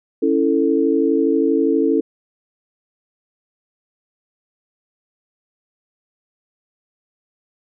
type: chord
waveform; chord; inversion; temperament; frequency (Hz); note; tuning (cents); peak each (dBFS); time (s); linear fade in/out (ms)
sine; A major; first; equal with one note detuned; 277.2 / 329.6 / 443.8; C#4 / E4 / A4; 0 / 0 / +15; -18; 0.22-2.01; 10
effects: none